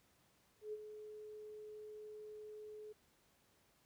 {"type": "tone with ADSR envelope", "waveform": "sine", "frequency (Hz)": 425.9, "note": "G#4", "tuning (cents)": 44, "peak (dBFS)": -40, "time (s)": [0.61, 2.93], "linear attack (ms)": 120, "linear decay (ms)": 37, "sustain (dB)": -9, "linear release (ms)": 13, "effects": ["pink hiss -73 dBFS RMS until 3.85 s", "high-pass 60 Hz 12 dB/octave"]}